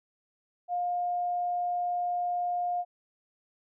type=tone; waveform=sine; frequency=709 Hz; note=F5; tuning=26 cents sharp; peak=-27 dBFS; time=0.68-2.85 s; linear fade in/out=50 ms; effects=none